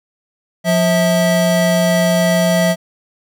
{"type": "tone pair together", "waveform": "square", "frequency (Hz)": [177, 650], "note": ["F3", "E5"], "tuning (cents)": [23, -24], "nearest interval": "octave + major seventh", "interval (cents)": 2253, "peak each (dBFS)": -15, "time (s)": [0.64, 2.76], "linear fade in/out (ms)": 50, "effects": []}